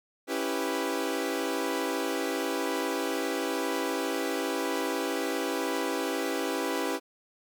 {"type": "chord", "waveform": "sawtooth", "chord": "C# half-diminished seventh", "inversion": "none", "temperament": "equal", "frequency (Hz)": [277.2, 329.6, 392, 493.9], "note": ["C#4", "E4", "G4", "B4"], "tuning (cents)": [0, 0, 0, 0], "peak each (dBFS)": -30, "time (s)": [0.27, 7], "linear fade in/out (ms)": 50, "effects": []}